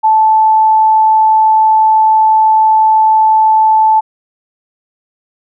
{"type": "tone", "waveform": "sine", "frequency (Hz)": 874, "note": "A5", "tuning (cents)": -12, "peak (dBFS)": -5, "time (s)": [0.03, 4.01], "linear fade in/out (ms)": 20, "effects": []}